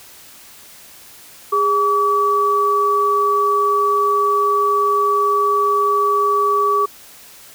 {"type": "tone pair together", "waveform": "sine", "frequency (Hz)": [410, 1144.4], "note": ["G#4", "D6"], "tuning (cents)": [-22, -45], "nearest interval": "octave + tritone", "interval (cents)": 1777, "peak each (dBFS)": [-19, -14], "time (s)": [1.52, 6.86], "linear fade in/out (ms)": 10, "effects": ["white hiss -42 dBFS RMS until 7.54 s"]}